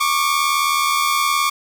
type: tone pair together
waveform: sawtooth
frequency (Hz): 1106 / 1185.1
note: C#6 / D6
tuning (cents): -4 / +15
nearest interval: minor second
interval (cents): 119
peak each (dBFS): -15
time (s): 0-1.5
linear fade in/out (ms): 10
effects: none